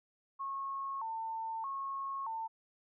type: tone with vibrato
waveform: sine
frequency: 990 Hz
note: B5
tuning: 4 cents sharp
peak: -36 dBFS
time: 0.39-2.48 s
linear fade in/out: 20 ms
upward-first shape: square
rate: 0.8 Hz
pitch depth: 170 cents each way
effects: none